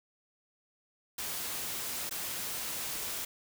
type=noise with dropouts; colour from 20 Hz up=white; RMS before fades=-37 dBFS; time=1.18-3.25 s; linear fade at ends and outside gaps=5 ms; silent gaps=2.095-2.109 s; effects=none